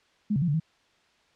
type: tone with pitch steps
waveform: sine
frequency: 209 / 137.7 / 174.9 / 144.2 / 160.5 Hz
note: G#3 / C#3 / F3 / D3 / E3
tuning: +11 / -11 / +3 / -31 / -46 cents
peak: -22 dBFS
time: 0.3-0.6 s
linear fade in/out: 10 ms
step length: 60 ms
effects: white hiss -64 dBFS RMS until 1.35 s + low-pass 4000 Hz 12 dB/octave